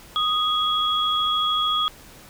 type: tone pair together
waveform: sine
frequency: 1244.5 / 3329 Hz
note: D#6 / G#7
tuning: 0 / +3 cents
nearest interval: octave + perfect fourth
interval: 1703 cents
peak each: -22 dBFS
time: 0.16-1.88 s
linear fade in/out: 0 ms
effects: pink hiss -46 dBFS RMS until 2.29 s